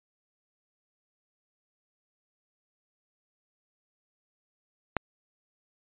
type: click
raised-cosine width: 0.5 ms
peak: -10 dBFS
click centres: 4.967 s
effects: resampled to 8000 Hz